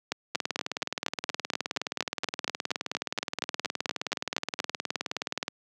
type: two click trains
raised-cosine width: 0.2 ms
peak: -10 / -12 dBFS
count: 20 / 99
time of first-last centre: 0.12-4.601 / 0.35-5.481 s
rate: 4.24 / 19.1 Hz
effects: high-pass 200 Hz 12 dB/octave